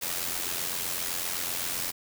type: noise with amplitude modulation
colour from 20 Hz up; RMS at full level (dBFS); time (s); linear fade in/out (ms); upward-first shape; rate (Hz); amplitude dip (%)
white; -29; 0.01-1.92; 20; sine; 87.8; 60
effects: none